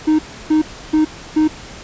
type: tone bursts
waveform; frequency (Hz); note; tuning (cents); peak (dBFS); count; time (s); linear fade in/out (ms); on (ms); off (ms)
triangle; 310; D#4; -6; -8; 4; 0.07-1.48; 10; 120; 310
effects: pink hiss -35 dBFS RMS until 1.83 s + resampled to 16000 Hz